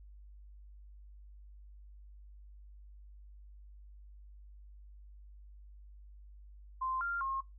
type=tone with pitch steps; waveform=sine; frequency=1042 / 1392 / 1074 Hz; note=C6 / F6 / C6; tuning=-7 / -6 / +45 cents; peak=-33 dBFS; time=6.81-7.41 s; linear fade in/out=10 ms; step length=200 ms; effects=noise-tail reverb RT60 0.2 s tail -19 dB re dry + added 50 Hz sine -51 dBFS peak until 7.58 s